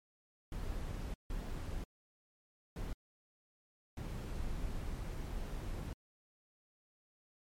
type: noise bursts at uneven times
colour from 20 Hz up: brown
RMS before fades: -40 dBFS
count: 4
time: 0.52-1.14 / 1.3-1.84 / 2.76-2.93 / 3.97-5.93 s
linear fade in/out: 2 ms
effects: MP3 64 kbps